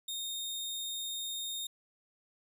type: tone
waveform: sawtooth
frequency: 3684 Hz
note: A#7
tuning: 21 cents flat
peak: -33 dBFS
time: 0.08-1.67 s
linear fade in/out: 5 ms
effects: none